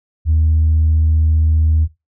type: tone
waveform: sine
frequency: 78.8 Hz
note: D#2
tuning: 23 cents sharp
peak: -9 dBFS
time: 0.25-1.88 s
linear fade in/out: 50 ms
effects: noise-tail reverb RT60 0.2 s tail -17 dB re dry + tanh soft clip ceiling -7 dBFS